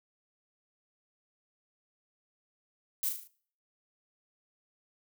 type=noise with echo; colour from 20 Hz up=violet; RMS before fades=-31 dBFS; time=3.03-3.09 s; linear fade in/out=2 ms; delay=37 ms; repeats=5; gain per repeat=-5 dB; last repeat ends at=3.275 s; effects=noise-tail reverb RT60 0.5 s tail -20 dB re dry